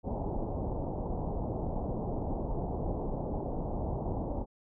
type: low-pass noise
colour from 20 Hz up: pink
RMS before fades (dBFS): -34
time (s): 0.03-4.46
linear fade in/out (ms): 50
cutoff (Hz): 880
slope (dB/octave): 48
effects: none